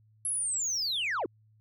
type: linear sweep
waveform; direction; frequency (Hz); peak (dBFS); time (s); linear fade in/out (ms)
sine; down; 11080 to 277.2; -26; 0.25-1.26; 2
effects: tanh soft clip ceiling -27 dBFS + added 108 Hz sine -60 dBFS peak until 1.6 s